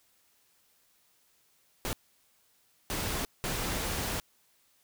pink noise bursts at uneven times, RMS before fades -33 dBFS, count 3, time 1.85-1.93 / 2.9-3.25 / 3.44-4.2 s, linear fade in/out 0 ms, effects white hiss -68 dBFS RMS until 4.83 s

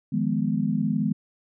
sine chord, F half-diminished seventh, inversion third, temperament equal, 155.56 / 174.61 / 207.7 / 246.9 Hz, Eb3 / F3 / Ab3 / Cb4, 0 / 0 / 0 / 0 cents, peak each -28 / -30 / -25 / -27 dBFS, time 0.12-1.13 s, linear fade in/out 10 ms, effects none

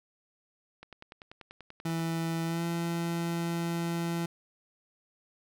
click train, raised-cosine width 0.3 ms, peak -30 dBFS, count 13, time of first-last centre 0.83-1.995 s, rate 10.3 Hz
30% pulse tone with pitch glide, 164.81 to 169.05 Hz, E3 to E3, 0 to +44 cents, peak -27 dBFS, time 1.85-4.26 s, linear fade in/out 5 ms, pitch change +44 cents, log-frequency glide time 2.45-2.64 s
effects none

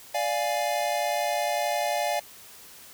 square chord, D diminished, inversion none, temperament equal, 587.3 / 698.5 / 830.6 Hz, D5 / F5 / Ab5, 0 / 0 / 0 cents, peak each -30 / -29 / -31 dBFS, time 0.14-2.2 s, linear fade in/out 10 ms, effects white hiss -48 dBFS RMS until 2.93 s

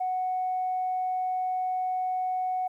sine tone, 740 Hz, F#5, in tune, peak -25 dBFS, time 0-2.68 s, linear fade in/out 10 ms, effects tanh soft clip ceiling -21 dBFS + 11-bit

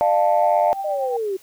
sine chord, D minor, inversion none, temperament equal with one note detuned, 600 / 698.5 / 880 Hz, D5 / F5 / A5, +37 / 0 / 0 cents, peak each -18 / -17 / -20 dBFS, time 0.01-0.73 s, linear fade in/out 0 ms
sine tone with tremolo, 784 Hz, G5, in tune, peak -22 dBFS, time 0.42-1.17 s, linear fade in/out 5 ms, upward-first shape triangle, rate 8.5 Hz, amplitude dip 65%
sine linear sweep, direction down, 622.3 to 370 Hz, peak -21 dBFS, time 0.84-1.37 s, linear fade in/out 10 ms
effects tanh soft clip ceiling -7 dBFS + white hiss -51 dBFS RMS until 1.42 s

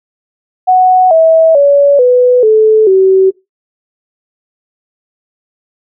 sine tone with pitch steps, 740 / 647.9 / 567.3 / 496.8 / 435 / 380.8 Hz, F#5 / E5 / C#5 / B4 / A4 / F#4, 0 / -30 / +40 / +10 / -20 / +50 cents, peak -3 dBFS, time 0.67-3.31 s, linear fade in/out 20 ms, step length 440 ms, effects noise-tail reverb RT60 0.2 s tail -20 dB re dry

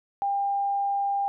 sine tone, 799 Hz, G5, 33 cents sharp, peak -23 dBFS, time 0.22-1.28 s, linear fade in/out 0 ms, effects none

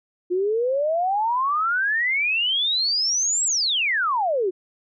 sine exponential two-way sweep, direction up then down, 349.2 to 7850 to 349.2 Hz, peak -19 dBFS, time 0.3-4.51 s, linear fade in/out 20 ms, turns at 3.45 s, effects none

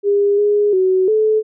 sine tone with pitch steps, 404.9 / 413.5 / 374.3 / 433.1 Hz, G#4 / G#4 / F#4 / A4, -44 / -8 / +20 / -27 cents, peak -11 dBFS, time 0.03-1.43 s, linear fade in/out 50 ms, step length 350 ms, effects none

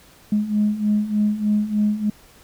sine beating tone pair, 207.7 / 211 Hz, G#3 / G#3, 0 / +28 cents, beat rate 3.3 Hz, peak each -22 / -18 dBFS, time 0.32-2.1 s, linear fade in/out 5 ms, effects tanh soft clip ceiling -10 dBFS + pink hiss -50 dBFS RMS until 2.43 s

